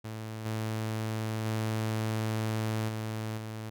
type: tone with level steps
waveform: sawtooth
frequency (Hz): 109.9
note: A2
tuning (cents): -2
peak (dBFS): -33 / -27 / -25 / -29 / -33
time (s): 0.04-3.7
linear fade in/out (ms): 10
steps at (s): 0.45 / 1.45 / 2.88 / 3.37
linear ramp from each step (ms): 10
effects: none